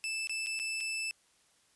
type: tone with dropouts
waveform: sawtooth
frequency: 2637 Hz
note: E7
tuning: in tune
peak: -30 dBFS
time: 0.04-1.11 s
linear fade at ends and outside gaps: 0 ms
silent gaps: 0.272-0.295 / 0.462-0.469 / 0.591-0.598 / 0.804-0.808 s
effects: white hiss -68 dBFS RMS until 1.75 s + resampled to 24000 Hz